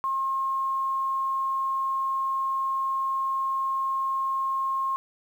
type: tone with quantisation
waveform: sine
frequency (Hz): 1072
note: C6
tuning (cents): +42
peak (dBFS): -24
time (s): 0.04-4.96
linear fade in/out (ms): 0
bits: 9
effects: none